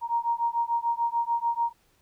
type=beating tone pair; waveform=sine; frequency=932.3 / 939.1 Hz; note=A#5 / A#5; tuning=0 / +13 cents; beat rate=6.8 Hz; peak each=-27 dBFS; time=0.01-1.73 s; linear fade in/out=50 ms; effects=pink hiss -66 dBFS RMS until 2.01 s